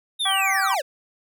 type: linear sweep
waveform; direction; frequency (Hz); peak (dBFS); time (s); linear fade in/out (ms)
square; down; 3756 to 489.8; -22; 0.19-0.82; 20
type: harmonic tone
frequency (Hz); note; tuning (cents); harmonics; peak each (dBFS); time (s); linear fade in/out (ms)
387.3; G4; -21; 2 / 3 / 4 / 5 / 6; -25 / -26 / -30 / -31 / -34; 0.25-0.75; 10
effects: none